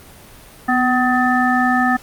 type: harmonic tone with a mistuned harmonic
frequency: 253.1 Hz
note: B3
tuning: 43 cents sharp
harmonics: 1 / 3 / 5 / 7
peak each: -17 / -18 / -21 / -19 dBFS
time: 0.68-1.97 s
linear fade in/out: 10 ms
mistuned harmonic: 1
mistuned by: -35 cents
effects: pink hiss -42 dBFS RMS until 2.02 s + Opus 32 kbps